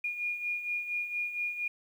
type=beating tone pair; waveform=sine; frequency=2428 / 2432.3 Hz; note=D#7 / D#7; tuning=-43 / -40 cents; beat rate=4.3 Hz; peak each=-39 / -32 dBFS; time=0.04-1.68 s; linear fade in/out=5 ms; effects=10-bit